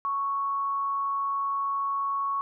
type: tone with amplitude modulation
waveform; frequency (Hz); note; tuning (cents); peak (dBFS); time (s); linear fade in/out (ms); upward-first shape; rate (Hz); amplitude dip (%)
sine; 1108.7; C#6; 0; -24; 0.05-2.41; 0; sine; 213; 30
effects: none